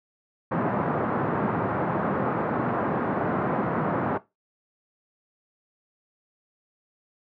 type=band-pass noise; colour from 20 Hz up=pink; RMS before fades=-26 dBFS; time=0.51-4.18 s; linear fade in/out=10 ms; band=130 to 1400 Hz; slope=24 dB/octave; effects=noise-tail reverb RT60 0.2 s tail -17 dB re dry